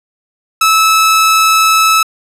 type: tone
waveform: sawtooth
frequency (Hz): 1304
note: E6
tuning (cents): -19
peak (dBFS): -3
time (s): 0.61-2.03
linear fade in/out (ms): 5
effects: resampled to 32000 Hz + 7-bit